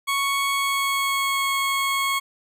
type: tone with pitch glide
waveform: 20% pulse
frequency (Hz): 1108.7 to 1096.6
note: C#6 to C#6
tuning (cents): 0 to -19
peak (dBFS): -16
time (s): 0.07-2.2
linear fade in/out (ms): 20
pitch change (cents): -19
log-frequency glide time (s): 0.51-1.5
effects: none